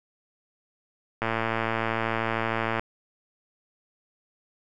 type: click train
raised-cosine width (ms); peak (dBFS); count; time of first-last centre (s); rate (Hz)
0.5; -11; 179; 1.22-2.795; 113
effects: none